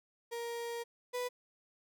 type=tone pair in turn; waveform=35% pulse; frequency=469.2 / 494.1 Hz; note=A#4 / B4; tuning=+11 / +1 cents; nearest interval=minor second; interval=90 cents; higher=second; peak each=-36 / -33 dBFS; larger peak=second; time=0.31-0.84 / 1.13-1.29 s; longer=first; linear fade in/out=20 ms; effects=none